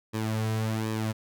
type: tone with flanger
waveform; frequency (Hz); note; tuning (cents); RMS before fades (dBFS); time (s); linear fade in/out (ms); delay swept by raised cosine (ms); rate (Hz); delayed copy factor
sawtooth; 110; A2; 0; -29; 0.13-1.13; 20; 1.4 to 3.5; 1.3; -0.65
effects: none